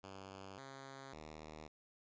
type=tone with pitch steps; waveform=5% pulse; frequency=96.6 / 135.5 / 77.4 Hz; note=G2 / C#3 / D#2; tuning=-25 / -39 / -9 cents; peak=-39 dBFS; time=0.03-1.68 s; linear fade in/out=10 ms; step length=550 ms; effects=resampled to 16000 Hz